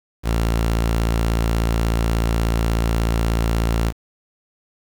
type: tone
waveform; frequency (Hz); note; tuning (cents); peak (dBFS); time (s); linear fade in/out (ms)
sawtooth; 56.5; A1; +47; -13; 0.23-3.93; 50
effects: 7-bit